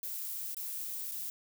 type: noise with dropouts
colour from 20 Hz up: violet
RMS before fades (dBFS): -39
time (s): 0.03-1.3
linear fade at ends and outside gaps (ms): 1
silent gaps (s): 0.546-0.568 / 1.114-1.118
effects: none